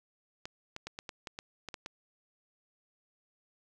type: clicks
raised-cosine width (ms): 0.2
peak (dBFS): -23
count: 10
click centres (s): 0.455 / 0.764 / 0.87 / 0.989 / 1.092 / 1.272 / 1.389 / 1.687 / 1.742 / 1.861
effects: none